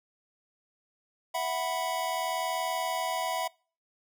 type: chord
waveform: square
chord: E suspended second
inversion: none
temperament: equal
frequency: 659.3 / 740 / 987.8 Hz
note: E5 / F#5 / B5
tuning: 0 / 0 / 0 cents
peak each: -34 dBFS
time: 1.34-3.48 s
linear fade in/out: 10 ms
effects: noise-tail reverb RT60 0.4 s tail -25 dB re dry